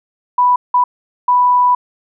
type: tone bursts at uneven times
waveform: sine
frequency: 987.8 Hz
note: B5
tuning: in tune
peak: -8 dBFS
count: 3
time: 0.38-0.56 / 0.74-0.84 / 1.28-1.75 s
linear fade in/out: 5 ms
effects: none